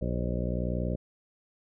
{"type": "harmonic tone with a mistuned harmonic", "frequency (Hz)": 60.6, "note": "B1", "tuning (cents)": -32, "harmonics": [1, 2, 3, 4, 5, 6, 7, 8, 9, 10], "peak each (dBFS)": [-32, -34, -34, -38, -42, -41, -43, -41, -40, -41], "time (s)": [0.01, 0.96], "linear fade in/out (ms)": 10, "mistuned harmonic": 8, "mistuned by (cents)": 71, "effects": []}